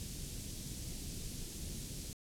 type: band-stop noise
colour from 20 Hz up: pink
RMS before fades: -43 dBFS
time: 0-2.13 s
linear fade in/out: 0 ms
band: 250 to 4900 Hz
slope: 12 dB/octave
effects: low-pass 11000 Hz 12 dB/octave